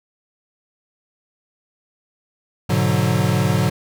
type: chord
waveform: square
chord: G# half-diminished seventh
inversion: none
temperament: equal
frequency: 103.83 / 123.47 / 146.83 / 185 Hz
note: G#2 / B2 / D3 / F#3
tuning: 0 / 0 / 0 / 0 cents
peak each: -22 dBFS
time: 2.69-3.7 s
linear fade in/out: 10 ms
effects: none